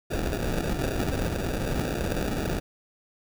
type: noise with sample-and-hold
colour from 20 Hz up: pink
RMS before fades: -28 dBFS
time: 0.1-2.6 s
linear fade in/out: 20 ms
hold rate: 1050 Hz
effects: none